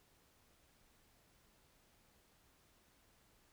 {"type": "silence", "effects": ["pink hiss -71 dBFS RMS until 3.52 s"]}